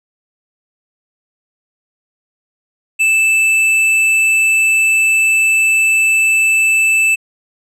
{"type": "tone with hard clipping", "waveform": "triangle", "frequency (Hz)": 2637, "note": "E7", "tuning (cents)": 0, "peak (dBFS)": -11, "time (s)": [2.99, 7.16], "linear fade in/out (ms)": 20, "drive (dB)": 13, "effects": ["low-pass 12000 Hz 12 dB/octave"]}